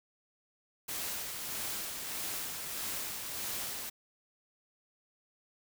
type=noise with tremolo; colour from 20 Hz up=white; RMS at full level=-37 dBFS; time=0.88-3.9 s; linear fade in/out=10 ms; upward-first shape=sine; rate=1.6 Hz; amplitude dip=35%; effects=none